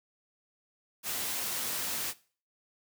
white noise, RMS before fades -34 dBFS, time 1.03-2.14 s, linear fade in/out 50 ms, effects noise-tail reverb RT60 0.4 s tail -19 dB re dry + high-pass 100 Hz 12 dB/octave

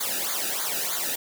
white noise with flanger, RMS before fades -28 dBFS, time 0-1.16 s, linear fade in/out 10 ms, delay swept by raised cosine 0.36 to 0.95 ms, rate 3.2 Hz, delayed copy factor -0.95, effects none

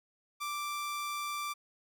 sawtooth tone, 1174.7 Hz, D6, in tune, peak -31 dBFS, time 0.4-1.54 s, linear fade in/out 20 ms, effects none

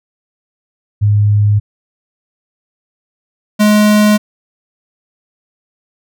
sine / square tone pair in turn, 103.83 / 210.3 Hz, G#2 / G#3, 0 / +22 cents, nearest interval octave, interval 1222 cents, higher second, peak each -7 / -7 dBFS, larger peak neither, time 1.01-1.6 / 3.59-4.18 s, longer neither, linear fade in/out 20 ms, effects none

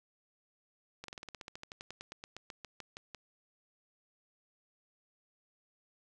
slowing click train, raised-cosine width 0.2 ms, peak -27 dBFS, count 23, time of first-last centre 1.04-3.147 s, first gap 43 ms, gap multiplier 1.07, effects none

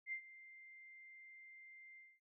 sine tone with ADSR envelope, 2093 Hz, C7, in tune, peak -39 dBFS, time 0.06-2.2 s, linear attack 63 ms, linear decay 83 ms, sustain -17 dB, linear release 230 ms, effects none

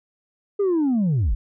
sine linear sweep, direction down, 415.3 to 35.62 Hz, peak -15 dBFS, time 0.59-1.35 s, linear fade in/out 10 ms, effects tanh soft clip ceiling -16 dBFS

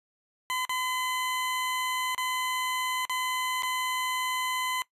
20% pulse tone with dropouts, 1017 Hz, C6, 50 cents flat, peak -23 dBFS, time 0.5-4.82 s, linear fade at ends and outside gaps 0 ms, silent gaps 0.651-0.694 / 2.148-2.179 / 3.052-3.096 / 3.623-3.632 s, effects noise-tail reverb RT60 0.1 s tail -19 dB re dry + resampled to 32000 Hz

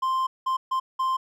triangle tone bursts at uneven times, 1046.5 Hz, C6, in tune, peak -20 dBFS, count 4, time 0.02-0.27 / 0.46-0.57 / 0.71-0.8 / 0.99-1.17 s, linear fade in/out 10 ms, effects none

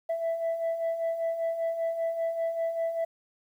sine beating tone pair, 658 / 663.1 Hz, E5 / E5, -3 / +10 cents, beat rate 5.1 Hz, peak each -33 / -26 dBFS, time 0.09-3.05 s, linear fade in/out 10 ms, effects tanh soft clip ceiling -24 dBFS + 10-bit

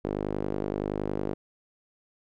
sawtooth tone with band-pass filter, 50.7 Hz, G#1, 41 cents flat, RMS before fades -31 dBFS, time 0.04-1.34 s, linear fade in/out 10 ms, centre 390 Hz, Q 1.6, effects none

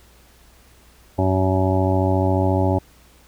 harmonic tone, 94.2 Hz, F#2, 32 cents sharp, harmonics 1 / 2 / 3 / 4 / 6 / 7 / 8 / 9 / 10, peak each -19 / -27 / -23 / -25 / -25 / -27 / -37 / -26 / -37 dBFS, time 1.18-2.79 s, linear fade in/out 10 ms, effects added 60 Hz sine -52 dBFS peak until 3.27 s + pink hiss -53 dBFS RMS until 3.27 s

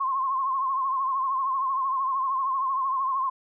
sine tone with vibrato, 1066 Hz, C6, 32 cents sharp, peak -23 dBFS, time 0-3.3 s, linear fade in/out 10 ms, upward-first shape triangle, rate 13 Hz, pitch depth 81 cents each way, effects none

